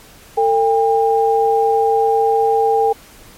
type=tone pair together; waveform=sine; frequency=450.1 / 802 Hz; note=A4 / G5; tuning=+39 / +39 cents; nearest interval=minor seventh; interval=1000 cents; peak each=-14 dBFS; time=0.37-2.93 s; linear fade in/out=10 ms; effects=pink hiss -43 dBFS RMS until 3.37 s + MP3 64 kbps